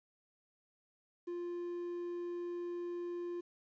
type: tone with quantisation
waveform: triangle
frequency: 349.2 Hz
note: F4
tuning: in tune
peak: -36 dBFS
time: 1.27-3.41 s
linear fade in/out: 10 ms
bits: 11
effects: resampled to 16000 Hz